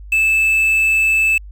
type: tone with quantisation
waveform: triangle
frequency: 2626 Hz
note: E7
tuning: 7 cents flat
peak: -10 dBFS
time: 0.12-1.38 s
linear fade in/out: 5 ms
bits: 6
effects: added 50 Hz sine -32 dBFS peak until 1.51 s